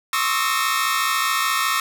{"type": "tone cluster", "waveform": "sawtooth", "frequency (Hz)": [1070, 1135, 1267, 1321, 1838], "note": ["C6", "C#6", "D#6", "E6", "A#6"], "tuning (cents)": [38, 41, 31, 3, -25], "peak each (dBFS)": -22, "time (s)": [0.13, 1.8], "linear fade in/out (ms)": 2, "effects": []}